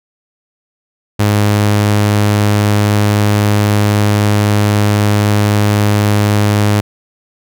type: tone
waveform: sawtooth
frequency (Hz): 103.83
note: G#2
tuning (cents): 0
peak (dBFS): -5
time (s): 1.19-6.81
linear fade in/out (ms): 10
effects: none